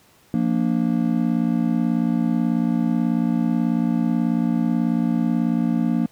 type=chord; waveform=triangle; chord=Bb major; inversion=second; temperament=just; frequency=174.81 / 233.1 / 291.4 Hz; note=F3 / Bb3 / D4; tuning=+2 / 0 / -13 cents; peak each=-21 / -18 / -23 dBFS; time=0.34-6.06 s; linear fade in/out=0 ms; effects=pink hiss -55 dBFS RMS until 6.11 s + high-pass 80 Hz 12 dB/octave